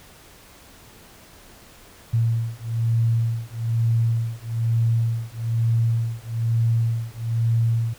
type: beating tone pair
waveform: sine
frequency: 114.4 / 115.5 Hz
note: A#2 / A#2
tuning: -32 / -16 cents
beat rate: 1.1 Hz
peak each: -22 dBFS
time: 2.13-7.94 s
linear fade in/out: 10 ms
effects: pink hiss -48 dBFS RMS until 7.98 s

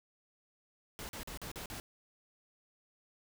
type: noise bursts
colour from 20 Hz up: pink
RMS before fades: -44 dBFS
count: 6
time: 0.99-1.8 s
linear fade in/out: 0 ms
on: 100 ms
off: 42 ms
effects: none

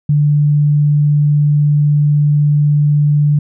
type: tone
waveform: sine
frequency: 147.3 Hz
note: D3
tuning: 6 cents sharp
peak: -8 dBFS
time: 0.09-3.39 s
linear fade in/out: 5 ms
effects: none

